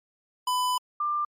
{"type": "tone pair in turn", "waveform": ["square", "sine"], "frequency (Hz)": [1000, 1190.3], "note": ["B5", "D6"], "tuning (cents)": [21, 23], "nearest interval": "minor third", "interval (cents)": 302, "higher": "second", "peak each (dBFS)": -24, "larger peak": "neither", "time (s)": [[0.47, 0.78], [1, 1.25]], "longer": "first", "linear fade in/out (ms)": 5, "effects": ["MP3 64 kbps"]}